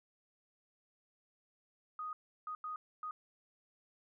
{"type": "tone bursts at uneven times", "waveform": "sine", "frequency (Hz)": 1244.5, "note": "D#6", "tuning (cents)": 0, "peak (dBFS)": -39, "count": 4, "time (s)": [[1.99, 2.13], [2.47, 2.55], [2.64, 2.76], [3.03, 3.11]], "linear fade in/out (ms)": 2, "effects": []}